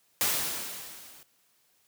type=noise with level ramp; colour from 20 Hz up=white; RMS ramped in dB=-25 to -53 dBFS; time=0.21-1.23 s; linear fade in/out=0 ms; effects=white hiss -68 dBFS RMS until 1.87 s + high-pass 80 Hz 12 dB/octave